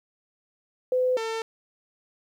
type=tone pair in turn; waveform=sine / sawtooth; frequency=507 / 449.1 Hz; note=B4 / A4; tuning=+45 / +35 cents; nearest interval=major second; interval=210 cents; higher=first; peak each=-20 / -24 dBFS; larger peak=first; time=0.92-1.17 / 1.17-1.42 s; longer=neither; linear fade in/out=2 ms; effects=low-pass 7000 Hz 12 dB/octave + 10-bit